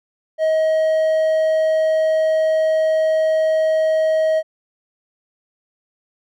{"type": "tone", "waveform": "triangle", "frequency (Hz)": 633, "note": "D#5", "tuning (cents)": 30, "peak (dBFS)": -12, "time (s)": [0.38, 4.43], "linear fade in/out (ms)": 50, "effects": []}